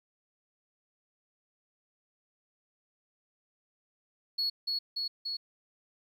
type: tone with echo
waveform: sine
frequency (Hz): 4361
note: C#8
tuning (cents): -29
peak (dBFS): -26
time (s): 4.38-4.5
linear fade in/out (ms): 10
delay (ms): 290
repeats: 3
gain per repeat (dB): -2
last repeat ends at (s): 5.37
effects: tanh soft clip ceiling -25 dBFS + 11-bit